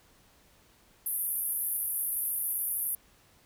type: band-pass noise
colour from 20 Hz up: white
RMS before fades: -32 dBFS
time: 1.06-2.95 s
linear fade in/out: 2 ms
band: 10000 to 14000 Hz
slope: 96 dB/octave
effects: pink hiss -62 dBFS RMS until 3.45 s